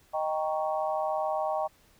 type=chord; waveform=sine; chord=Eb dominant seventh; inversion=none; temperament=equal; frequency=622.3 / 784 / 932.3 / 1108.7 Hz; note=Eb5 / G5 / Bb5 / Db6; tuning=0 / 0 / 0 / 0 cents; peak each=-30 / -31 / -36 / -36 dBFS; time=0.13-1.68 s; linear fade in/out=20 ms; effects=pink hiss -62 dBFS RMS until 1.99 s